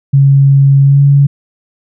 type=tone with pitch glide; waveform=sine; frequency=138.2 to 140.78 Hz; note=C#3 to C#3; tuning=-5 to +27 cents; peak=-3 dBFS; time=0.13-1.27 s; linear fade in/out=10 ms; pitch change=+32 cents; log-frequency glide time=0.83-1.01 s; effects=none